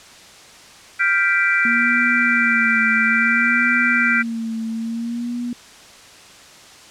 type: chord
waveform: sine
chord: G dominant seventh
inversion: third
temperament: equal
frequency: 1396.9 / 1568 / 1975.5 / 2349 Hz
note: F6 / G6 / B6 / D7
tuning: 0 / 0 / 0 / 0 cents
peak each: -20 dBFS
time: 0.99-4.23 s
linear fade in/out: 20 ms
type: tone with vibrato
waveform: sine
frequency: 233.1 Hz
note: A#3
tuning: in tune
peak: -22 dBFS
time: 1.65-5.53 s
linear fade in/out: 2 ms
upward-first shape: sine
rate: 0.59 Hz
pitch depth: 63 cents each way
effects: white hiss -43 dBFS RMS until 6.9 s + low-pass 7000 Hz 12 dB/octave